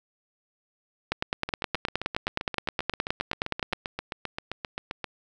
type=two click trains; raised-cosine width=0.3 ms; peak=-15 / -9 dBFS; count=28 / 26; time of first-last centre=1.49-5.043 / 1.12-3.732 s; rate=7.6 / 9.57 Hz; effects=none